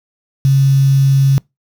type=tone with quantisation; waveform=sine; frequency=136.4 Hz; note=C#3; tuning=28 cents flat; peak=-7 dBFS; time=0.45-1.38 s; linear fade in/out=0 ms; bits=5; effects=noise-tail reverb RT60 0.2 s tail -26 dB re dry